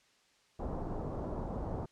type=low-pass noise; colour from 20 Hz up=pink; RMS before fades=-38 dBFS; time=0.59-1.86 s; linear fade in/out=10 ms; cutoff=910 Hz; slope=24 dB/octave; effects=white hiss -68 dBFS RMS until 1.91 s + low-pass 6000 Hz 12 dB/octave